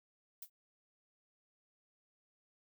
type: noise with exponential decay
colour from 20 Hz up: violet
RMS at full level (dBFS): -41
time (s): 0.42-0.5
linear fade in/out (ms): 5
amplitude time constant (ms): 17
effects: none